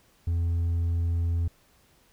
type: tone with hard clipping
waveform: sine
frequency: 84.8 Hz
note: E2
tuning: 50 cents sharp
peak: -24 dBFS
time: 0.27-1.48 s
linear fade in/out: 5 ms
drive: 2 dB
effects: pink hiss -62 dBFS RMS until 2.12 s